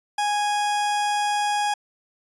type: tone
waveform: 40% pulse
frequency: 828 Hz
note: G#5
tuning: 5 cents flat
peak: -20 dBFS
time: 0.18-1.74 s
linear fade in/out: 5 ms
effects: resampled to 24000 Hz